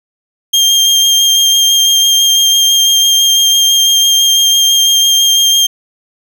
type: tone with vibrato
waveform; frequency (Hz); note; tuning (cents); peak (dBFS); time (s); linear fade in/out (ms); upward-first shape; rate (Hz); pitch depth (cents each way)
30% pulse; 3200; G7; +35; -4; 0.53-5.67; 10; sine; 6; 12
effects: none